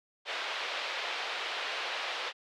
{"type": "band-pass noise", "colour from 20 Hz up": "white", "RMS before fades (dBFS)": -36, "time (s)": [0.25, 2.33], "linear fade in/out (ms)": 50, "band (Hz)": [460, 3700], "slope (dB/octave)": 24, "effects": []}